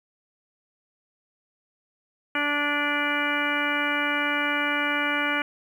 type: harmonic tone with a mistuned harmonic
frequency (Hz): 291.3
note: D4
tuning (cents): -14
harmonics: 1 / 2 / 3 / 4 / 5 / 6 / 7 / 8 / 10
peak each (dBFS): -31 / -34 / -34 / -32 / -28 / -32 / -33 / -29 / -34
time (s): 2.35-5.42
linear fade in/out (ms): 2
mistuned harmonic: 8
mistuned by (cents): +16
effects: 9-bit